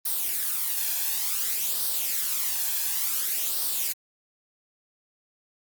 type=noise with flanger; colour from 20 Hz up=blue; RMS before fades=-27 dBFS; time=0.05-3.93 s; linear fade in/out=10 ms; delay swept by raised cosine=0.21 to 1.21 ms; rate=0.56 Hz; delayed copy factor=+0.55; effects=Opus 32 kbps